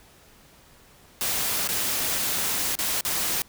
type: noise with dropouts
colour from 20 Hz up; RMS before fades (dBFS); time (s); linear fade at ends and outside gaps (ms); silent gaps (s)
white; -26; 1.21-3.42; 0; 1.675-1.689 / 2.753-2.789 / 3.009-3.05
effects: pink hiss -54 dBFS RMS until 3.48 s